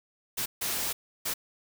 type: noise bursts at uneven times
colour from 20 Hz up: white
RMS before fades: -31 dBFS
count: 3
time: 0.37-0.46 / 0.61-0.93 / 1.25-1.34 s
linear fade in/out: 10 ms
effects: none